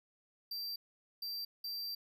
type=tone bursts at uneven times; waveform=square; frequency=4699 Hz; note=D8; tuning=in tune; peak=-39 dBFS; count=3; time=0.51-0.76 / 1.22-1.45 / 1.64-1.95 s; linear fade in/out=5 ms; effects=none